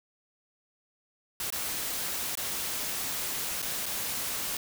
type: noise with dropouts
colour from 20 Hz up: white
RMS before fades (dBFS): -33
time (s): 1.4-4.57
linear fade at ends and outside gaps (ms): 2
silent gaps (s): 1.503-1.524 / 2.353-2.373 / 3.62-3.625 / 3.858-3.862
effects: none

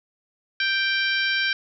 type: harmonic tone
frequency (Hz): 784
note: G5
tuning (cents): 0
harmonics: 2 / 3 / 4 / 5 / 6 / 7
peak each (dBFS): -23 / -27 / -29 / -31 / -33 / -34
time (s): 0.6-1.53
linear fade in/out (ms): 2
effects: none

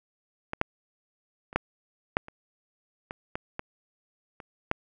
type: clicks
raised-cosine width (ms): 0.5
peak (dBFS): -16 / -8 / -28 / -8 / -7 / -28 / -20 / -16 / -17 / -27 / -10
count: 11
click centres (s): 0.534 / 0.614 / 1.529 / 1.56 / 2.169 / 2.284 / 3.109 / 3.355 / 3.594 / 4.402 / 4.714
effects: none

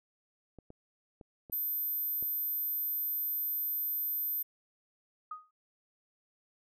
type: clicks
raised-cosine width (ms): 2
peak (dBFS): -36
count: 5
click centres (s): 0.587 / 0.704 / 1.212 / 1.498 / 2.226
type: tone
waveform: sine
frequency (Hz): 13650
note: G#9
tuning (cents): +46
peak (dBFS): -31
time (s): 1.52-4.43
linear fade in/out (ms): 10
type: tone with exponential decay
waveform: sine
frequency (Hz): 1246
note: D#6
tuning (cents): +2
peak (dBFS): -35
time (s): 5.31-5.51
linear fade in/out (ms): 5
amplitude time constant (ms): 43
effects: none

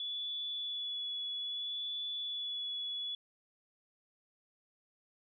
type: tone with vibrato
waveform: sine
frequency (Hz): 3423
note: A7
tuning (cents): -48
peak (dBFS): -36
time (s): 0-3.15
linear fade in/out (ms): 2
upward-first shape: sine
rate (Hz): 0.62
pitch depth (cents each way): 14
effects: none

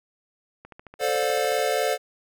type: click train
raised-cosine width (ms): 0.5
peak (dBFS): -28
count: 14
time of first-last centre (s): 0.65-1.592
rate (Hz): 13.8
type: chord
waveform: square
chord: D minor seventh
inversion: second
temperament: equal with one note detuned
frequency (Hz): 440 / 523.3 / 587.3 / 716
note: A4 / C5 / D5 / F5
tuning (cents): 0 / 0 / 0 / +43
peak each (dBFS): -28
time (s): 0.99-1.98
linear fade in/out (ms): 50
effects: none

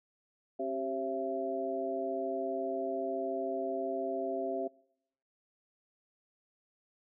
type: harmonic tone with a mistuned harmonic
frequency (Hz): 134.1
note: C3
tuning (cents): +43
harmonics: 2 / 3 / 4 / 5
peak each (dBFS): -40 / -37 / -41 / -35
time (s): 0.59-4.68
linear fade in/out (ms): 10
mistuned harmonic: 3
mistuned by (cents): -58
effects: noise-tail reverb RT60 0.8 s tail -25 dB re dry

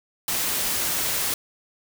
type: noise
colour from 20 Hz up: white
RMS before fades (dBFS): -25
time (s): 0.28-1.34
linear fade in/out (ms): 2
effects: none

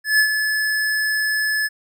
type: tone with ADSR envelope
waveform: square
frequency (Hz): 1722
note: A6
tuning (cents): -38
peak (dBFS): -12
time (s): 0.04-1.69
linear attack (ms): 150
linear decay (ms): 83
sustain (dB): -7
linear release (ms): 31
effects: none

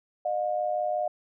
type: tone pair together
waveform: sine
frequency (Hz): 610.5 / 716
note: D#5 / F5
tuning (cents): -33 / +43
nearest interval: minor third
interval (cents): 276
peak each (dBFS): -28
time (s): 0.25-1.08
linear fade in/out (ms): 5
effects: none

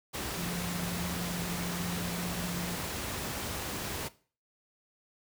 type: tone in noise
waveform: sine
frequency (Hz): 175.3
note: F3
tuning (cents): +7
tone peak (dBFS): -35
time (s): 0.36-2.77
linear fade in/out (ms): 20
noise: pink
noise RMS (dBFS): -36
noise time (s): 0.13-4.09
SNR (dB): -2
effects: noise-tail reverb RT60 0.4 s tail -18 dB re dry + high-pass 60 Hz 12 dB/octave

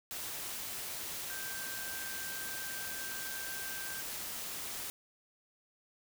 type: tone in noise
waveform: sine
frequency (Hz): 1568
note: G6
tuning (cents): 0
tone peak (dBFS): -44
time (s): 1.3-4.01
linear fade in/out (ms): 0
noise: white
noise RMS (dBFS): -41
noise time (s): 0.11-4.9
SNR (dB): -6
effects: none

